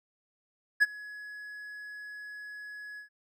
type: tone with ADSR envelope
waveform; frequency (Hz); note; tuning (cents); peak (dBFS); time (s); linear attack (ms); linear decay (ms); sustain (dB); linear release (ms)
triangle; 1685; G#6; +25; -15; 0.8-3.09; 25; 29; -24; 110
effects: none